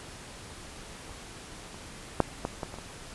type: clicks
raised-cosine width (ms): 1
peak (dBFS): -30 / -30 / -6 / -15 / -18 / -27 / -27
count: 7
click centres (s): 1.095 / 1.744 / 2.203 / 2.451 / 2.632 / 2.741 / 2.786
effects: pink hiss -45 dBFS RMS until 3.14 s + resampled to 24000 Hz